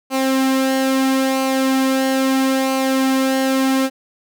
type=tone with flanger; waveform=sawtooth; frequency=265.3 Hz; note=C4; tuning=24 cents sharp; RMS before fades=-17 dBFS; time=0.1-3.9 s; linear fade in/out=50 ms; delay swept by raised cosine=0.56 to 2.96 ms; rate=0.76 Hz; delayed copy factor=-0.5; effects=none